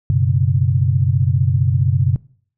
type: chord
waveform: sine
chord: F# suspended fourth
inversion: none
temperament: equal with one note detuned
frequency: 94.5 / 123.47 / 138.59 Hz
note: F#2 / B2 / C#3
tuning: +37 / 0 / 0 cents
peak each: -17 dBFS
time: 0.1-2.16 s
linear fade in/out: 0 ms
effects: noise-tail reverb RT60 0.5 s tail -21 dB re dry